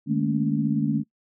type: tone cluster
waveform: sine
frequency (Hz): 152.7 / 211.4 / 228.1 / 280.5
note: D#3 / G#3 / A#3 / C#4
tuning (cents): -32 / +31 / -37 / +21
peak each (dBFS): -26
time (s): 0.06-1.04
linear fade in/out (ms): 50
effects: noise-tail reverb RT60 0.1 s tail -22 dB re dry